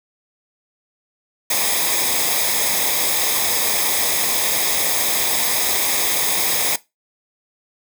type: noise with comb filter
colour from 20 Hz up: white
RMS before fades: -19 dBFS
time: 1.5-6.76 s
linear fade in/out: 5 ms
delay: 0.69 ms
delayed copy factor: -0.65
effects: noise-tail reverb RT60 0.2 s tail -18 dB re dry